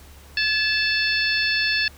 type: harmonic tone with a mistuned harmonic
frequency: 880 Hz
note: A5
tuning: in tune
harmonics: 2 / 3 / 4 / 5 / 6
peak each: -23 / -24 / -30 / -25 / -30 dBFS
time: 0.37-1.88 s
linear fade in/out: 2 ms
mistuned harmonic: 2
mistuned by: -43 cents
effects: added 71 Hz sine -45 dBFS peak until 1.97 s + pink hiss -49 dBFS RMS until 1.97 s